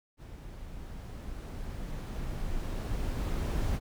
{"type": "noise with level ramp", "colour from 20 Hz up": "brown", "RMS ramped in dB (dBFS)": [-45, -29], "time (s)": [0.17, 3.8], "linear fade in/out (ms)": 50, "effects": []}